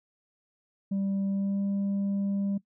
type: tone with pitch glide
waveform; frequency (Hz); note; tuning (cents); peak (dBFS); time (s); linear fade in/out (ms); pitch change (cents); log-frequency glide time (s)
sine; 196 to 198.62; G3 to G3; 0 to +23; -23; 0.91-2.58; 10; +23; 1.28-1.61
effects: noise-tail reverb RT60 0.1 s tail -20 dB re dry + tanh soft clip ceiling -25 dBFS